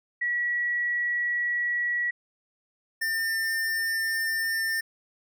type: tone pair in turn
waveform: sine / square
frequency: 1930 / 1800.8 Hz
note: B6 / A6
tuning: -40 / +40 cents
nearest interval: minor second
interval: 120 cents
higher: first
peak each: -24 / -26 dBFS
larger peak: first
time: 0.21-2.11 / 3.01-4.81 s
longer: first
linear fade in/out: 10 ms
effects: none